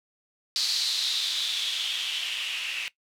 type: noise with low-pass filter sweep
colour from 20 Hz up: violet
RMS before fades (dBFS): -29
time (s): 0.56-2.88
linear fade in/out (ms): 0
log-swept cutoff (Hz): 4400 to 2600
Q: 5.1
effects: noise-tail reverb RT60 0.1 s tail -18 dB re dry